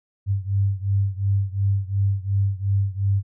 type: beating tone pair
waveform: sine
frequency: 97.8 / 100.6 Hz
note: G2 / G2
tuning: -4 / +45 cents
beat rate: 2.8 Hz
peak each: -21 / -23 dBFS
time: 0.26-3.23 s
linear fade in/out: 50 ms
effects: none